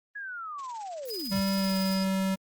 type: linear sweep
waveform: sine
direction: down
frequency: 1696 to 64.2 Hz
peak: -35 dBFS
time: 0.15-1.41 s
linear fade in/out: 10 ms
type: noise with tremolo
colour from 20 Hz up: blue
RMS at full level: -40 dBFS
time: 0.58-1.97 s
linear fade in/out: 10 ms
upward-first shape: sine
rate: 18 Hz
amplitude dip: 75%
type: tone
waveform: sine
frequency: 4978 Hz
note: D#8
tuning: in tune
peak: -35 dBFS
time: 1.1-2.04 s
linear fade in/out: 5 ms
type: tone with pitch glide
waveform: square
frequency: 194.7 to 191.47 Hz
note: G3 to G3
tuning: -12 to -40 cents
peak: -26 dBFS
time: 1.31-2.36 s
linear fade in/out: 20 ms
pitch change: -28 cents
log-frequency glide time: 1.57-1.76 s
effects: Opus 24 kbps